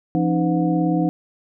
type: tone cluster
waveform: sine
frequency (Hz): 171.4 / 271.5 / 309.1 / 508 / 724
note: F3 / C#4 / D#4 / B4 / F#5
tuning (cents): -32 / -36 / -11 / +49 / -38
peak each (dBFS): -20 / -26 / -20 / -29 / -27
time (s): 0.15-1.09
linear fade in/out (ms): 0
effects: none